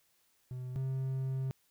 triangle tone pair in turn, 126.7 / 132.42 Hz, B2 / C3, +45 / +21 cents, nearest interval minor second, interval 76 cents, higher second, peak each -36 / -30 dBFS, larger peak second, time 0.51-0.76 / 0.76-1.51 s, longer second, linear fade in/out 0 ms, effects white hiss -72 dBFS RMS until 1.7 s

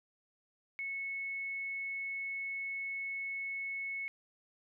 sine tone, 2200 Hz, C#7, 14 cents flat, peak -36 dBFS, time 0.79-4.08 s, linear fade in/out 0 ms, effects none

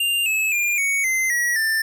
square tone with pitch steps, 2794 / 2592 / 2404 / 2230 / 2069 / 1919.4 / 1780.6 Hz, F7 / E7 / D7 / C#7 / C7 / B6 / A6, 0 / -30 / +40 / +10 / -20 / -50 / +20 cents, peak -19 dBFS, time 0-1.82 s, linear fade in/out 5 ms, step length 260 ms, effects none

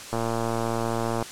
click train, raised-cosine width 1 ms, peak -13 dBFS, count 127, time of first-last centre 0.13-1.226 s, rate 115 Hz, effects white hiss -39 dBFS RMS until 1.31 s + low-pass 9000 Hz 12 dB/octave

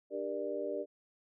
harmonic tone with a mistuned harmonic, 98.9 Hz, G2, 16 cents sharp, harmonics 3 / 4 / 5 / 6, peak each -43 / -39 / -40 / -38 dBFS, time 0.1-0.86 s, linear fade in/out 50 ms, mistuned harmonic 5, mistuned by -73 cents, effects none

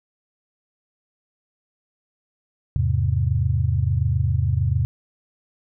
sine chord, E augmented, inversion none, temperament equal, 82.41 / 103.83 / 130.81 Hz, E2 / G#2 / B#2, 0 / 0 / 0 cents, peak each -22 dBFS, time 2.76-4.85 s, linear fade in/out 0 ms, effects none

